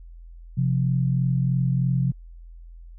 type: tone pair together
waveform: sine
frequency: 131.47 / 174.61 Hz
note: C3 / F3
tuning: +9 / 0 cents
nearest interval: perfect fourth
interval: 491 cents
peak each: -20 / -25 dBFS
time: 0.57-2.12 s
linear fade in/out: 10 ms
effects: added 42 Hz sine -40 dBFS peak until 2.98 s